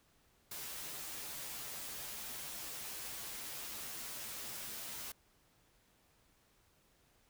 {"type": "noise with comb filter", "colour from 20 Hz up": "white", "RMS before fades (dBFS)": -45, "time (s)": [0.51, 5.12], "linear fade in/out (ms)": 5, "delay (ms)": 11, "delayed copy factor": -0.6, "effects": ["pink hiss -71 dBFS RMS until 7.29 s"]}